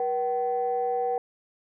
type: tone pair together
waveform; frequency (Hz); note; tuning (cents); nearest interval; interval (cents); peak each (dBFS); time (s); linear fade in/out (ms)
sine; 481.3 / 764; B4 / G5; -45 / -45; minor sixth; 800; -26; 0-1.18; 2
effects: tanh soft clip ceiling -17 dBFS